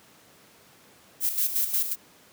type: noise with tremolo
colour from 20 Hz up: violet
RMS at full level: -24 dBFS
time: 1.2-1.96 s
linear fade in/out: 50 ms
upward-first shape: square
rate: 5.6 Hz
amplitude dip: 60%
effects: pink hiss -55 dBFS RMS until 2.32 s + high-pass 150 Hz 12 dB/octave